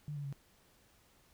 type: tone with pitch steps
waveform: sine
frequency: 148.2 / 143.48 / 138.92 Hz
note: D3 / D3 / C#3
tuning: +16 / -40 / +4 cents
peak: -38 dBFS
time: 0.08-0.326 s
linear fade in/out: 0 ms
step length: 82 ms
effects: pink hiss -67 dBFS RMS until 1.33 s

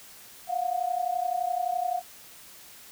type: tone pair together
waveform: sine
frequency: 698 / 729.7 Hz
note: F5 / F#5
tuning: -1 / -24 cents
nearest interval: minor second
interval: 77 cents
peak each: -29 / -28 dBFS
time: 0.47-2.02 s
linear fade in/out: 50 ms
effects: white hiss -49 dBFS RMS until 2.91 s

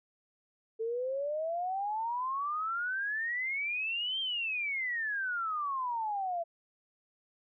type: exponential two-way sweep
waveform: sine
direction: up then down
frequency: 440 to 3194 to 663 Hz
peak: -31 dBFS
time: 0.79-6.44 s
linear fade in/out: 20 ms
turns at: 4.2 s
effects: none

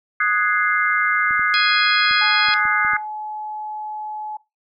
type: chord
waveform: sine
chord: Ab dominant seventh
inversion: second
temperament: equal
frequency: 1244.5 / 1480 / 1661.2 / 2093 Hz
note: Eb6 / Gb6 / Ab6 / C7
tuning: 0 / 0 / 0 / 0 cents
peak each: -21 dBFS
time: 0.2-2.97 s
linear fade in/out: 5 ms
type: clicks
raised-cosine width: 3 ms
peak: -27 dBFS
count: 7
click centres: 1.309 / 1.395 / 2.111 / 2.486 / 2.654 / 2.849 / 2.935 s
type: harmonic tone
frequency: 830.6 Hz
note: G#5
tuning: in tune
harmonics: 3 / 4 / 5 / 6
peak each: -24 / -22 / -23 / -24 dBFS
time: 1.54-2.54 s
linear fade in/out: 0 ms
type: tone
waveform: sine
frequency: 853 Hz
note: G#5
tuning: 46 cents sharp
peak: -26 dBFS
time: 2.21-4.37 s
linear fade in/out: 5 ms
effects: noise-tail reverb RT60 0.2 s tail -17 dB re dry + MP3 96 kbps

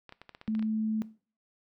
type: clicks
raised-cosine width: 0.3 ms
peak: -30 dBFS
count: 10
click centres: 0.093 / 0.124 / 0.216 / 0.293 / 0.349 / 0.414 / 0.477 / 0.551 / 0.594 / 0.626 s
type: tone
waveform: sine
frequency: 218.1 Hz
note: A3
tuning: 15 cents flat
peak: -27 dBFS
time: 0.48-1.02 s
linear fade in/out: 0 ms
effects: noise-tail reverb RT60 0.4 s tail -18 dB re dry

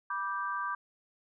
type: chord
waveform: sine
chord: G major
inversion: first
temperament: just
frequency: 980 / 1176 / 1568 Hz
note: B5 / D6 / G6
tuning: -14 / +2 / 0 cents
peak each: -38 / -34 / -37 dBFS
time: 0.1-0.75 s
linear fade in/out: 5 ms
effects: none

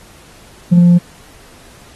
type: tone with tanh clipping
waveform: triangle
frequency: 174.61 Hz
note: F3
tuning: in tune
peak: -5 dBFS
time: 0.71-0.99 s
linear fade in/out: 20 ms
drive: 6 dB
effects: pink hiss -43 dBFS RMS until 1.95 s + AAC 32 kbps

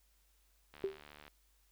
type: click train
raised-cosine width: 0.3 ms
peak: -37 dBFS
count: 41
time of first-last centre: 0.74-1.28 s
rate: 74.1 Hz
type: tone with exponential decay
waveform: sine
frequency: 390 Hz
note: G4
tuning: 9 cents flat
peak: -29 dBFS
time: 0.84-1.01 s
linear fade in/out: 0 ms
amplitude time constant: 36 ms
effects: added 50 Hz sine -70 dBFS peak until 1.71 s + white hiss -74 dBFS RMS until 1.71 s

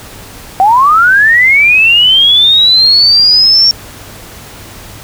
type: linear sweep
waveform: sine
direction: up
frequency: 740 to 5530 Hz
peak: -3 dBFS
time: 0.6-3.71 s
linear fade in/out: 0 ms
effects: added 102 Hz sine -38 dBFS peak until 5.03 s + pink hiss -31 dBFS RMS until 5.03 s

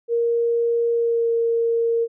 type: tone with pitch glide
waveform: sine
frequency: 467.9 to 462.5 Hz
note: A#4 to A#4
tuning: +6 to -14 cents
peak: -17 dBFS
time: 0.08-2.08 s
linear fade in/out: 50 ms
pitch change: -20 cents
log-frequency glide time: 0.92-1.31 s
effects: none

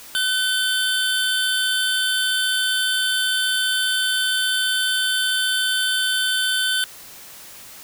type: tone cluster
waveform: square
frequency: 1514 / 3080 / 3521 Hz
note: F#6 / G7 / A7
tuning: +39 / -31 / 0 cents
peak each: -23 / -24 / -25 dBFS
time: 0.15-6.84 s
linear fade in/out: 0 ms
effects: white hiss -41 dBFS RMS until 7.83 s

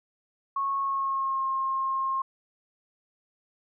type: tone with pitch glide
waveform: sine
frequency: 1098 to 1068.6 Hz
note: C#6 to C6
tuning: -17 to +36 cents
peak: -25 dBFS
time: 0.56-2.22 s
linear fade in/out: 5 ms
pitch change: -47 cents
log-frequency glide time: 0.79-1.46 s
effects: none

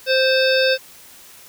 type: harmonic tone with a mistuned harmonic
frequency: 523.3 Hz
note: C5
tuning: in tune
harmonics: 1 / 3 / 5 / 7 / 9 / 10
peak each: -16 / -21 / -23 / -24 / -26 / -26 dBFS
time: 0.06-0.78 s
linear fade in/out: 50 ms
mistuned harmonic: 9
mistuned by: -53 cents
effects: white hiss -44 dBFS RMS until 1.48 s

